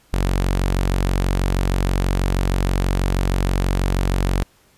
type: tone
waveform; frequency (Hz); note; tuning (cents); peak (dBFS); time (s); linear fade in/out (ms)
sawtooth; 46.25; F#1; 0; -13; 0.13-4.43; 0
effects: pink hiss -56 dBFS RMS until 4.77 s + resampled to 32000 Hz